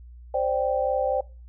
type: chord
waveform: sine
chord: C suspended second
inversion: none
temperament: equal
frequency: 523.3 / 587.3 / 784 Hz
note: C5 / D5 / G5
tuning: 0 / 0 / 0 cents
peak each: -25 / -26 / -27 dBFS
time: 0.34-1.21 s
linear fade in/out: 5 ms
effects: noise-tail reverb RT60 0.3 s tail -21 dB re dry + added 60 Hz sine -42 dBFS peak until 1.48 s